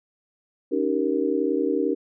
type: chord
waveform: sine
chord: Eb dominant seventh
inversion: third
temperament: just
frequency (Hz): 280 / 311.1 / 388.9 / 466.7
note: Db4 / Eb4 / G4 / Bb4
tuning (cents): +18 / 0 / -14 / +2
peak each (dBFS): -26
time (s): 0.71-1.95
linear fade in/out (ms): 20
effects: none